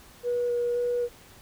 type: tone with vibrato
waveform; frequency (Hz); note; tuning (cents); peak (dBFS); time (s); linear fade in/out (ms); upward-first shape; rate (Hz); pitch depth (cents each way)
sine; 482.8; B4; -39; -23; 0.23-1.09; 50; square; 1.9; 8
effects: tanh soft clip ceiling -19 dBFS + pink hiss -52 dBFS RMS until 1.41 s